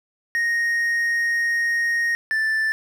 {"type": "tone pair in turn", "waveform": "triangle", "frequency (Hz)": [1864.7, 1763.8], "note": ["A#6", "A6"], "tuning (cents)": [0, 4], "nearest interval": "minor second", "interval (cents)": 96, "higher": "first", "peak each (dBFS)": -17, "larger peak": "neither", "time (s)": [[0.35, 2.15], [2.31, 2.72]], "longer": "first", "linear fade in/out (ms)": 0, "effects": []}